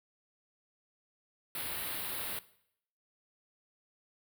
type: band-stop noise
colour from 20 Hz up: white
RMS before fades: -38 dBFS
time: 1.55-2.39 s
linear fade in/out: 2 ms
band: 4400 to 9400 Hz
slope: 48 dB/octave
effects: noise-tail reverb RT60 0.7 s tail -18 dB re dry

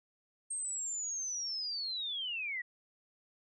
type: linear sweep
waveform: sine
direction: down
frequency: 8530 to 1892 Hz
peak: -35 dBFS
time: 0.5-2.62 s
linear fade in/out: 10 ms
effects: none

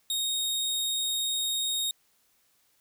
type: tone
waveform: sawtooth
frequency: 3729 Hz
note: A#7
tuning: in tune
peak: -24 dBFS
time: 0.1-1.91 s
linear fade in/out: 2 ms
effects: white hiss -68 dBFS RMS until 2.8 s

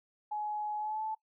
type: tone with pitch glide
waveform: sine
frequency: 843 to 872.2 Hz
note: G#5 to A5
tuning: +26 to -15 cents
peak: -33 dBFS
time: 0.31-1.15 s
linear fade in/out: 10 ms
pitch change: +59 cents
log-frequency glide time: 0.77-1.04 s
effects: noise-tail reverb RT60 0.1 s tail -20 dB re dry

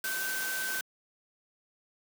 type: tone in noise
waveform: sine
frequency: 1538 Hz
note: G6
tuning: 33 cents flat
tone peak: -33 dBFS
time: 0.04-0.81 s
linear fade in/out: 2 ms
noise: white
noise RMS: -36 dBFS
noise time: 0.04-0.81 s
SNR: 0 dB
effects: high-pass 200 Hz 12 dB/octave

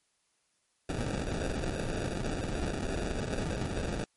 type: noise with sample-and-hold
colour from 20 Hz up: pink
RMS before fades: -33 dBFS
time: 0.89-4.04 s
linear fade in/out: 2 ms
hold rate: 1050 Hz
effects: white hiss -74 dBFS RMS until 4.16 s + MP3 48 kbps

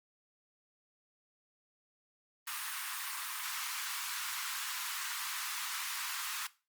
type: high-pass noise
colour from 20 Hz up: pink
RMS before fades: -39 dBFS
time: 2.47-6.47 s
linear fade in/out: 5 ms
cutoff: 990 Hz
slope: 48 dB/octave
effects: noise-tail reverb RT60 0.3 s tail -18 dB re dry + Opus 32 kbps

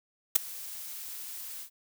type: noise with ADSR envelope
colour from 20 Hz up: blue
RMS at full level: -17 dBFS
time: 0.35-1.7 s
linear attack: 12 ms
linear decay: 3 ms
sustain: -24 dB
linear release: 91 ms
effects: none

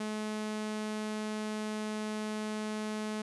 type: tone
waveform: sawtooth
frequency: 214.3 Hz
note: A3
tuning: 45 cents flat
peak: -30 dBFS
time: 0-3.22 s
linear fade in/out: 5 ms
effects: resampled to 24000 Hz

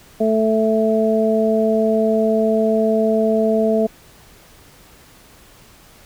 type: harmonic tone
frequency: 220 Hz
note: A3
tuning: in tune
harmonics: 1 / 2 / 3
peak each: -18 / -18 / -18 dBFS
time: 0.2-3.87 s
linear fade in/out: 10 ms
effects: pink hiss -47 dBFS RMS until 6.05 s

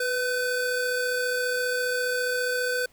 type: tone pair together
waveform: square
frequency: 496.2 / 1523.4 Hz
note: B4 / G6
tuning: +8 / -50 cents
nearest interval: octave + perfect fifth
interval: 1942 cents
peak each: -28 / -28 dBFS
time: 0-2.86 s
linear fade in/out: 5 ms
effects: pink hiss -60 dBFS RMS until 2.92 s

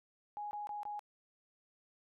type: tone bursts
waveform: sine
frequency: 830.6 Hz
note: G#5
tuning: in tune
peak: -39 dBFS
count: 4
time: 0.37-0.993 s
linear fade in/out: 0 ms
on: 140 ms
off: 21 ms
effects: none

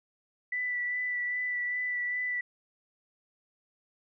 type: tone with vibrato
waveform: sine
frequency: 1975.5 Hz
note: B6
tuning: in tune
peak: -29 dBFS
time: 0.52-2.41 s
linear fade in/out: 5 ms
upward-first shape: sine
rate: 2.5 Hz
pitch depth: 16 cents each way
effects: none

